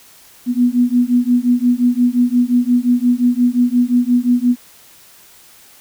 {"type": "beating tone pair", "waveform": "sine", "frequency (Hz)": [242, 247.7], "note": ["B3", "B3"], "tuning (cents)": [-35, 5], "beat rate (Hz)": 5.7, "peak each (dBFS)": -14, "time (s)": [0.46, 4.56], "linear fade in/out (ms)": 50, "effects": ["white hiss -45 dBFS RMS until 5.8 s"]}